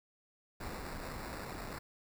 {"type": "noise with sample-and-hold", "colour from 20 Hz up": "pink", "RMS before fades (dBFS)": -43, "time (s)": [0.6, 1.79], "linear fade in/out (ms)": 10, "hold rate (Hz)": 3150, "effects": []}